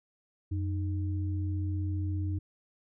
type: tone pair together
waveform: sine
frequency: 91.5 / 306.8 Hz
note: F#2 / D#4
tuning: -19 / -24 cents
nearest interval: octave + major sixth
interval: 2095 cents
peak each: -29 / -39 dBFS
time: 0.51-2.39 s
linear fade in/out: 10 ms
effects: none